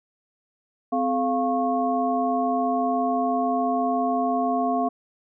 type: tone cluster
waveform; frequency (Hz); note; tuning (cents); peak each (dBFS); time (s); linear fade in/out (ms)
sine; 257.9 / 429 / 699 / 1095; C4 / A4 / F5 / C#6; -25 / -44 / +1 / -22; -25 / -31 / -23 / -30; 0.92-4.89; 10
effects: none